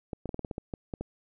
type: clicks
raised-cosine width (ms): 2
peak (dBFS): -21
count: 11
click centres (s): 0.132 / 0.257 / 0.292 / 0.344 / 0.393 / 0.448 / 0.512 / 0.581 / 0.738 / 0.938 / 1.01
effects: none